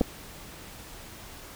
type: clicks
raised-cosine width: 2 ms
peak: -10 dBFS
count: 2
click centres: 0.01 / 0.014 s
effects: pink hiss -45 dBFS RMS until 1.55 s

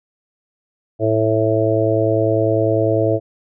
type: harmonic tone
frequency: 110 Hz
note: A2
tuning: in tune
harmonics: 1 / 3 / 4 / 5 / 6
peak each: -20 / -20 / -20 / -20 / -20 dBFS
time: 0.99-3.2 s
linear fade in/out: 50 ms
effects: none

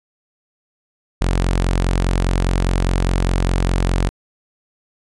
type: tone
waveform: sawtooth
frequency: 44.91 Hz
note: F1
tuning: 49 cents sharp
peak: -11 dBFS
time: 1.21-4.09 s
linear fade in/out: 0 ms
effects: resampled to 24000 Hz

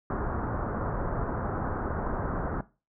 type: low-pass noise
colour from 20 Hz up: pink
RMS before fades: -31 dBFS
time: 0.1-2.61 s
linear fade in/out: 2 ms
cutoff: 1500 Hz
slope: 48 dB/octave
effects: noise-tail reverb RT60 0.3 s tail -18 dB re dry

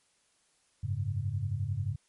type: chord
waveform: sine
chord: F# suspended second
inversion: none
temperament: equal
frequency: 92.5 / 103.83 / 138.59 Hz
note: F#2 / G#2 / C#3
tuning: 0 / 0 / 0 cents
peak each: -35 / -32 / -36 dBFS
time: 0.83-1.96 s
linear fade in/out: 10 ms
effects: white hiss -70 dBFS RMS until 2.08 s + MP3 48 kbps

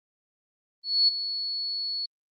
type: tone with ADSR envelope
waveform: sine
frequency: 4398 Hz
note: C#8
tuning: 14 cents flat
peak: -16 dBFS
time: 0.83-2.06 s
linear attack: 250 ms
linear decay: 14 ms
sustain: -12 dB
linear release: 8 ms
effects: Opus 24 kbps

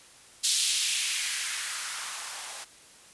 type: noise with band-pass filter sweep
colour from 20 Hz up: violet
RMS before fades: -30 dBFS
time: 0.43-2.65 s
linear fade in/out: 20 ms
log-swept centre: 4100 to 690 Hz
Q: 1.7
effects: white hiss -53 dBFS RMS until 3.13 s + resampled to 24000 Hz

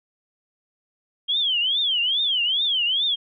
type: tone with vibrato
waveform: sine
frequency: 3189 Hz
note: G7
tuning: 29 cents sharp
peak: -19 dBFS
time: 1.28-3.16 s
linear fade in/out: 20 ms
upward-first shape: triangle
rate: 2.4 Hz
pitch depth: 260 cents each way
effects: none

